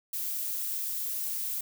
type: noise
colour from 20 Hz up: violet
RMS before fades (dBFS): -33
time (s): 0.13-1.61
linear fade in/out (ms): 5
effects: none